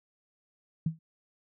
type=tone with exponential decay; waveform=sine; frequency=161.2 Hz; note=E3; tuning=38 cents flat; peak=-22 dBFS; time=0.86-0.99 s; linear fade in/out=5 ms; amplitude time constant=27 ms; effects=none